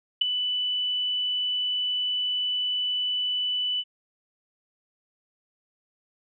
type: tone with ADSR envelope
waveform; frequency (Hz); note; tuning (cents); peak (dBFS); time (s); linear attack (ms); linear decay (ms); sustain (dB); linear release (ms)
sine; 2983; F#7; +13; -14; 0.21-3.84; 8; 6; -10; 47
effects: none